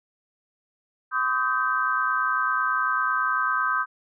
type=tone cluster; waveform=sine; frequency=1022 / 1130 / 1260 / 1558 Hz; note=C6 / C#6 / D#6 / G6; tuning=-41 / +33 / +21 / -11 cents; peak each=-30 / -30 / -25 / -25 dBFS; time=1.11-3.86 s; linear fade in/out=50 ms; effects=none